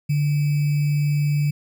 sine tone with sample-and-hold, 146.5 Hz, D3, 4 cents flat, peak -17 dBFS, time 0.09-1.51 s, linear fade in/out 10 ms, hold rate 2450 Hz, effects none

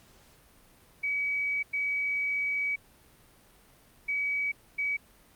sine tone bursts at uneven times, 2274 Hz, C#7, 44 cents sharp, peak -27 dBFS, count 4, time 1.03-1.63 / 1.73-2.76 / 4.08-4.52 / 4.78-4.97 s, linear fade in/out 10 ms, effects pink hiss -59 dBFS RMS until 5.35 s + Opus 48 kbps

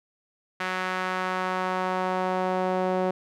sawtooth tone with band-pass filter sweep, 185 Hz, F#3, in tune, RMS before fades -27 dBFS, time 0.6-3.11 s, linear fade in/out 5 ms, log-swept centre 1700 to 570 Hz, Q 1.3, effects none

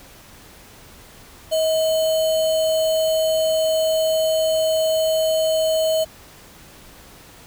sine tone with sample-and-hold, 637 Hz, D#5, 41 cents sharp, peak -16 dBFS, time 1.51-6.05 s, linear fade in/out 20 ms, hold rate 3675 Hz, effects pink hiss -45 dBFS RMS until 7.46 s

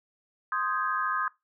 sine chord, Ab major seventh, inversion first, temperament equal, 1046.5 / 1244.5 / 1568 / 1661.2 Hz, C6 / Eb6 / G6 / Ab6, 0 / 0 / 0 / 0 cents, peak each -32 / -29 / -34 / -34 dBFS, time 0.52-1.28 s, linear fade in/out 2 ms, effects noise-tail reverb RT60 0.2 s tail -21 dB re dry

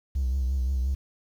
triangle tone with vibrato, 65.2 Hz, C2, 5 cents flat, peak -20 dBFS, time 0.15-0.95 s, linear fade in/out 10 ms, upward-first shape triangle, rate 5.7 Hz, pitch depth 100 cents each way, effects tanh soft clip ceiling -19 dBFS + 9-bit

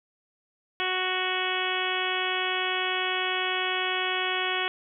harmonic tone, 370 Hz, F#4, in tune, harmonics 1 / 2 / 3 / 4 / 5 / 6 / 7 / 8 / 9, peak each -34 / -34 / -34 / -34 / -34 / -34 / -34 / -34 / -34 dBFS, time 0.8-4.68 s, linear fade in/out 0 ms, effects none

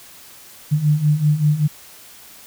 sine beating tone pair, 146.6 / 151.8 Hz, D3 / D#3, -3 / -42 cents, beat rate 5.2 Hz, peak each -19 / -15 dBFS, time 0.71-1.68 s, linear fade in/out 20 ms, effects white hiss -43 dBFS RMS until 2.46 s

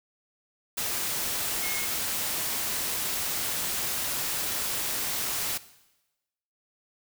sine tone in noise, 2161 Hz, C#7, 45 cents flat, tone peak -34 dBFS, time 1.62-1.86 s, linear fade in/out 10 ms, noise white, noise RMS -30 dBFS, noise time 0.77-5.58 s, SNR -7 dB, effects noise-tail reverb RT60 1.0 s tail -17 dB re dry

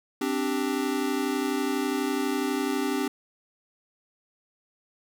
square chord, C suspended second, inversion none, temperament equal, 261.6 / 293.7 / 392 Hz, C4 / D4 / G4, 0 / 0 / 0 cents, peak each -30 / -30 / -31 dBFS, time 0.21-3.08 s, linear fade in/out 5 ms, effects none

